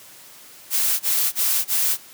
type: noise bursts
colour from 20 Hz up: blue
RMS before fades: -20 dBFS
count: 4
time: 0.7-1.975 s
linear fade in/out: 50 ms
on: 300 ms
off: 25 ms
effects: white hiss -45 dBFS RMS until 2.13 s + high-pass 100 Hz 12 dB/octave